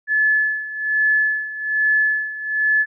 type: tone with tremolo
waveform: sine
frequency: 1724 Hz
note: A6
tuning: 36 cents flat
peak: -13 dBFS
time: 0.07-2.86 s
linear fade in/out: 50 ms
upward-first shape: sine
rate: 1.2 Hz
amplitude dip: 80%
effects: none